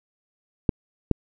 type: clicks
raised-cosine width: 3 ms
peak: -5 dBFS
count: 2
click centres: 0.692 / 1.113 s
effects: none